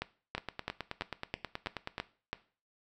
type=two click trains; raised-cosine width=0.3 ms; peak=-18 / -20 dBFS; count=8 / 16; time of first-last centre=0.02-2.33 / 0.38-1.981 s; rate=3.03 / 9.37 Hz; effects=noise-tail reverb RT60 0.4 s tail -17 dB re dry